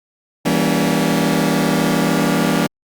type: chord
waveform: sawtooth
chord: E diminished seventh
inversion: none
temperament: just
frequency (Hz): 164.81 / 197.78 / 237.3 / 284.8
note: E3 / G3 / Bb3 / Db4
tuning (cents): 0 / +16 / +31 / +47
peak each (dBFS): -16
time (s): 0.45-2.67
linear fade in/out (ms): 10
effects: Opus 48 kbps